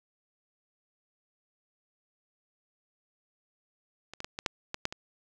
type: clicks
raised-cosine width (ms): 0.2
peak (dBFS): -25 / -21 / -19 / -18 / -10 / -16 / -11 / -21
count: 8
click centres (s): 4.136 / 4.204 / 4.245 / 4.389 / 4.462 / 4.744 / 4.854 / 4.925
effects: none